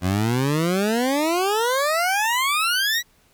20% pulse exponential sweep, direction up, 87.31 to 1975.5 Hz, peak -14 dBFS, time 0.01-3.03 s, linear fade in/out 50 ms, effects pink hiss -59 dBFS RMS until 3.33 s

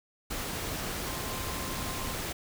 sine tone in noise, 1046.5 Hz, C6, in tune, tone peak -43 dBFS, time 1.07-2.14 s, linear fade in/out 10 ms, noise pink, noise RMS -35 dBFS, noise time 0.3-2.33 s, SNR -11 dB, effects none

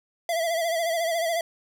square tone with vibrato, 667 Hz, E5, 20 cents sharp, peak -24 dBFS, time 0.29-1.41 s, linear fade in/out 2 ms, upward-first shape sine, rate 14 Hz, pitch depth 61 cents each way, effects none

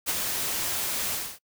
white noise with ADSR envelope, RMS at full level -25 dBFS, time 0.06-1.39 s, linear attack 31 ms, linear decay 29 ms, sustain -4 dB, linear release 270 ms, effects noise-tail reverb RT60 0.1 s tail -25 dB re dry

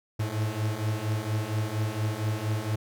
45% pulse beating tone pair, 105.4 / 109.7 Hz, G#2 / A2, +26 / -5 cents, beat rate 4.3 Hz, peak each -31 / -29 dBFS, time 0.19-2.76 s, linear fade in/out 10 ms, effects none

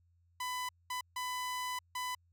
sawtooth tone bursts at uneven times, 1000 Hz, B5, 21 cents sharp, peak -32 dBFS, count 4, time 0.4-0.69 / 0.9-1.01 / 1.16-1.79 / 1.95-2.15 s, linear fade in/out 5 ms, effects added 86 Hz sine -67 dBFS peak until 2.32 s

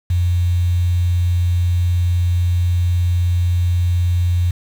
sine tone with quantisation, 88.1 Hz, F2, 16 cents sharp, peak -13 dBFS, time 0.1-4.51 s, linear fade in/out 5 ms, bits 6, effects none

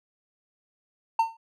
triangle tone with exponential decay, 905 Hz, A5, 48 cents sharp, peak -14 dBFS, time 1.19-1.37 s, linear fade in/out 5 ms, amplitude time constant 39 ms, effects none

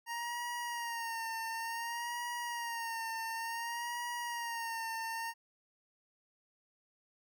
25% pulse tone with vibrato, 931 Hz, A#5, 2 cents flat, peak -33 dBFS, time 0.06-5.34 s, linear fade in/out 50 ms, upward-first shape sine, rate 0.56 Hz, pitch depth 51 cents each way, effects none

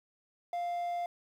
triangle tone with quantisation, 698.5 Hz, F5, in tune, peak -30 dBFS, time 0.53-1.06 s, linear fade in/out 2 ms, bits 10, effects none

